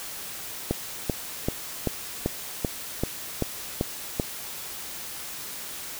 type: click train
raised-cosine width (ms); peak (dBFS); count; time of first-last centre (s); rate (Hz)
2; -10; 10; 0.71-4.198; 2.58
effects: white hiss -37 dBFS RMS until 5.99 s